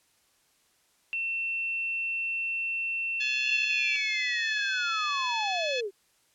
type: tone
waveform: sine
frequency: 2700 Hz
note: E7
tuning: 41 cents sharp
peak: -28 dBFS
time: 1.13-3.96 s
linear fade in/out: 0 ms
type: harmonic tone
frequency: 857 Hz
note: A5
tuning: 46 cents flat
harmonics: 2 / 3 / 4 / 5 / 6 / 7 / 8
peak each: -39 / -32 / -35 / -38 / -47 / -47 / -52 dBFS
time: 3.2-5.81 s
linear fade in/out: 10 ms
type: linear sweep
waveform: sine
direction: down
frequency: 2800 to 371.3 Hz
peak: -29 dBFS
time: 3.44-5.91 s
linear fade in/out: 50 ms
effects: white hiss -67 dBFS RMS until 6.34 s + low-pass 11000 Hz 12 dB/octave